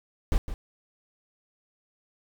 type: noise with echo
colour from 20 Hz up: brown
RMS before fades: -21 dBFS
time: 0.32-0.38 s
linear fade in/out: 0 ms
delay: 160 ms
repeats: 1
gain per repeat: -11 dB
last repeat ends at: 0.54 s
effects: none